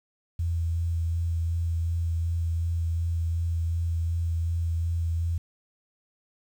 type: tone with vibrato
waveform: sine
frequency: 83.7 Hz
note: E2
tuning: 27 cents sharp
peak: -24 dBFS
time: 0.39-5.38 s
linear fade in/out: 5 ms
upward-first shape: sine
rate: 2.7 Hz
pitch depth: 16 cents each way
effects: 9-bit